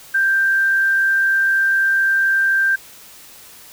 sine tone with frequency modulation, 1576 Hz, G6, 9 cents sharp, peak -13 dBFS, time 0.14-2.76 s, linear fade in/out 10 ms, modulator 55.6 Hz, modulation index 0.25, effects white hiss -42 dBFS RMS until 3.72 s

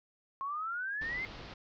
sine exponential sweep, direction up, 1072 to 2132 Hz, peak -34 dBFS, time 0.41-1.25 s, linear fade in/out 0 ms
pink low-pass noise, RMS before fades -47 dBFS, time 1.01-1.54 s, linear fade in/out 5 ms, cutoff 5100 Hz, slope 48 dB/octave
effects none

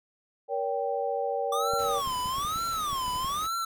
sine chord, G diminished, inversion first, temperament just, 470.4 / 564.5 / 784 Hz, Bb4 / Db5 / G5, +16 / +31 / 0 cents, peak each -31 dBFS, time 0.48-2.02 s, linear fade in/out 50 ms
square tone with vibrato, 1163 Hz, D6, 17 cents flat, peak -29 dBFS, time 1.52-3.65 s, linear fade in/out 5 ms, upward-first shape sine, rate 1.1 Hz, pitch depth 270 cents each way
clicks, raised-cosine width 5 ms, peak -29 dBFS, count 10, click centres 1.736 / 2.075 / 2.259 / 2.384 / 2.449 / 2.56 / 2.93 / 3.081 / 3.16 / 3.246 s
pink noise, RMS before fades -44 dBFS, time 1.78-3.48 s, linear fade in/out 20 ms
effects none

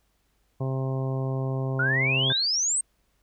harmonic tone, 132.6 Hz, C3, 23 cents sharp, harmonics 1 / 2 / 3 / 4 / 5 / 6 / 7 / 8, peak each -26 / -36 / -35 / -38 / -39 / -45 / -46 / -44 dBFS, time 0.6-2.33 s, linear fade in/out 10 ms
sine exponential sweep, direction up, 1390 to 8620 Hz, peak -22 dBFS, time 1.79-2.81 s, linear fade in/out 5 ms
sine tone with exponential decay, 1594 Hz, G6, 28 cents sharp, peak -26 dBFS, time 2.3-2.48 s, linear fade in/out 2 ms, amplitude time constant 38 ms
effects added 50 Hz sine -70 dBFS peak until 3.22 s + pink hiss -71 dBFS RMS until 3.22 s

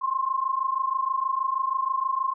sine tone pair together, 1047.7 / 1074 Hz, C6 / C6, +2 / +45 cents, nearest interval unison, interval 43 cents, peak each -26 dBFS, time 0.01-2.34 s, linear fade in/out 20 ms, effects none

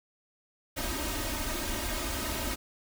pink noise with comb filter, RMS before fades -33 dBFS, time 0.76-2.56 s, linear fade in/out 20 ms, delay 3.2 ms, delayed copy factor +1, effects none

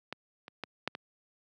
clicks, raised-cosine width 0.3 ms, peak -20 / -28 / -20 / -14 / -22 dBFS, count 5, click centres 0.126 / 0.481 / 0.637 / 0.876 / 0.951 s, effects high-pass 150 Hz 12 dB/octave

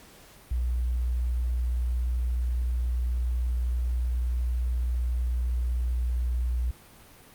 sine tone, 60.8 Hz, B1, 26 cents flat, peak -24 dBFS, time 0.51-6.71 s, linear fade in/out 5 ms, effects pink hiss -52 dBFS RMS until 7.34 s + Opus 48 kbps

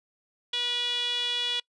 sawtooth tone with band-pass filter, 484.9 Hz, B4, 32 cents flat, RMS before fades -29 dBFS, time 0.53-1.6 s, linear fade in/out 5 ms, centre 3300 Hz, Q 8.1, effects noise-tail reverb RT60 0.1 s tail -24 dB re dry + resampled to 24000 Hz

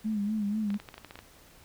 sine tone with vibrato, 210 Hz, G#3, 19 cents sharp, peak -27 dBFS, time 0.04-0.78 s, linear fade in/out 20 ms, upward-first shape sine, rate 4.1 Hz, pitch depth 75 cents each way
clicks, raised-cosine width 0.3 ms, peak -27 dBFS, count 10, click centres 0.704 / 0.743 / 0.8 / 0.888 / 0.942 / 0.98 / 1.047 / 1.109 / 1.156 / 1.19 s
effects pink hiss -56 dBFS RMS until 1.64 s

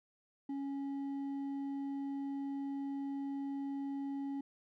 sine tone with hard clipping, 277.2 Hz, C#4, in tune, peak -38 dBFS, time 0.49-4.41 s, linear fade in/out 5 ms, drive 4 dB, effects none

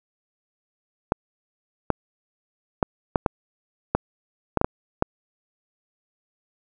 clicks, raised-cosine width 1 ms, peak -4 dBFS, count 10, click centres 1.121 / 1.903 / 2.828 / 3.158 / 3.262 / 3.95 / 4.573 / 4.614 / 4.645 / 5.024 s, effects none

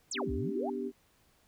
sine exponential two-way sweep, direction down then up, 8910 to 59 to 898 Hz, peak -34 dBFS, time 0.11-0.7 s, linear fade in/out 5 ms, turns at 0.32 s
sine chord, G major, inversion first, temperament equal with one note detuned, 248.4 / 293.7 / 392 Hz, B3 / D4 / G4, +10 / 0 / 0 cents, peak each -37 / -40 / -36 dBFS, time 0.14-0.92 s, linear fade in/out 50 ms
effects pink hiss -68 dBFS RMS until 1.47 s

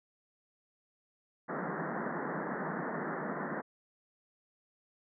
pink band-pass noise, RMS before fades -37 dBFS, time 1.48-3.62 s, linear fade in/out 20 ms, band 150 to 1900 Hz, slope 96 dB/octave, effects none

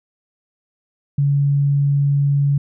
sine tone, 141.6 Hz, C#3, 37 cents sharp, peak -13 dBFS, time 1.18-2.58 s, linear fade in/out 5 ms, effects none

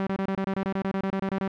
sawtooth tone bursts, 193.3 Hz, G3, 24 cents flat, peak -21 dBFS, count 16, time 0-1.478 s, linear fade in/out 0 ms, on 68 ms, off 26 ms, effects low-pass 2000 Hz 12 dB/octave

